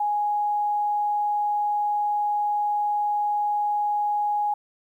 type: tone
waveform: sine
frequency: 830.6 Hz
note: G#5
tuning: in tune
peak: -21 dBFS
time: 0-4.54 s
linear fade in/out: 5 ms
effects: 10-bit